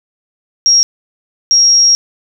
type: tone bursts at uneven times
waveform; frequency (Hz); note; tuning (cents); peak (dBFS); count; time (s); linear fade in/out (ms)
sine; 5600; F8; +4; -5; 2; 0.66-0.83 / 1.51-1.95; 0
effects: none